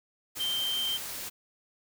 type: tone in noise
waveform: sine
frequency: 3136 Hz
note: G7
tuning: in tune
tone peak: -28 dBFS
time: 0.39-0.98 s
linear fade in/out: 20 ms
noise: white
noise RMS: -38 dBFS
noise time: 0.35-1.3 s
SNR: +7 dB
effects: none